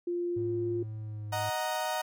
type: tone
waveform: sine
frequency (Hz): 349.2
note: F4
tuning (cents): 0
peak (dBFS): -29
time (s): 0.07-0.83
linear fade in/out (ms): 5
type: tone with pitch glide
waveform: triangle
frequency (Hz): 108.7 to 104.57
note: A2 to G#2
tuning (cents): -21 to +12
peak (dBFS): -34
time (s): 0.36-1.5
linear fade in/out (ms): 10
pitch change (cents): -67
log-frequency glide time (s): 0.98-1.34
type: chord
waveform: 35% pulse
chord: D# minor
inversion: none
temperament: equal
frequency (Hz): 622.3 / 740 / 932.3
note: D#5 / F#5 / A#5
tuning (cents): 0 / 0 / 0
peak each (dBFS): -33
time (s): 1.32-2.02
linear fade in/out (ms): 10
effects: none